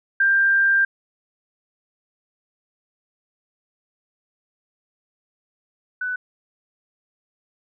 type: tone pair in turn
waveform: sine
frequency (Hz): 1587 / 1494.5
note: G6 / F#6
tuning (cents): +21 / +17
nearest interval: minor second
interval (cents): 104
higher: first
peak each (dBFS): -14 / -23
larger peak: first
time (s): 0.2-0.85 / 6.01-6.16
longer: first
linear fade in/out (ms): 5
effects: none